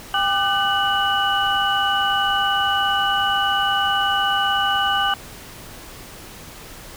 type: tone cluster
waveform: sine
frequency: 796 / 1195 / 1517 / 2946 Hz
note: G5 / D6 / F#6 / F#7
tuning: +26 / +30 / +43 / -8 cents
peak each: -22 / -23 / -23 / -22 dBFS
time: 0.14-5.14 s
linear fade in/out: 2 ms
effects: pink hiss -39 dBFS RMS until 6.96 s